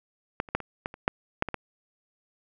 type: clicks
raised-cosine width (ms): 0.5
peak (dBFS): -11 / -29 / -9 / -23 / -15 / -27 / -7 / -8 / -17 / -15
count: 10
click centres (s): 0.401 / 0.488 / 0.55 / 0.603 / 0.859 / 0.941 / 1.079 / 1.424 / 1.487 / 1.543
effects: none